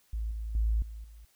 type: tone with level steps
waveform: sine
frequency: 54.9 Hz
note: A1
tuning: 3 cents flat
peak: -30 / -33 / -24 / -39 / -47 dBFS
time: 0.13-1.25 s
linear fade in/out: 5 ms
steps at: 0.31 / 0.55 / 0.82 / 1.04 s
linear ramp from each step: 2 ms
effects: white hiss -67 dBFS RMS until 1.35 s